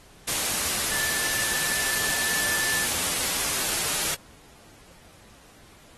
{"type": "tone in noise", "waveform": "sine", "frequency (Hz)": 1755, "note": "A6", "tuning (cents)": -5, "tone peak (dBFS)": -29, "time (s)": [0.91, 2.85], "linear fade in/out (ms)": 10, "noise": "white", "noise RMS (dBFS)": -26, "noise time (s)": [0.27, 4.15], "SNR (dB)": -6, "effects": ["pink hiss -53 dBFS RMS until 5.97 s", "AAC 32 kbps"]}